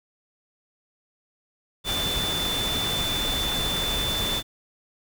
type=tone in noise; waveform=sine; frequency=3520 Hz; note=A7; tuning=in tune; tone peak=-26 dBFS; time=1.84-4.43 s; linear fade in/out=50 ms; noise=pink; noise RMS=-29 dBFS; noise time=1.84-4.43 s; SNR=0 dB; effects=none